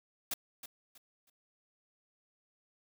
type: noise with echo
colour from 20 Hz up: white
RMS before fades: -35 dBFS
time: 0.31-0.34 s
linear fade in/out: 5 ms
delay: 320 ms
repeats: 3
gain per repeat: -11 dB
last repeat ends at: 1.3 s
effects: none